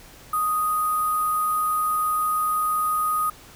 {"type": "tone with sample-and-hold", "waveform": "sine", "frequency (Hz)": 1244.5, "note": "D#6", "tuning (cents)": 0, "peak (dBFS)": -20, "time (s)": [0.33, 3.3], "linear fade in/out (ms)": 5, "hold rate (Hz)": 11025, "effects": ["pink hiss -47 dBFS RMS until 3.55 s"]}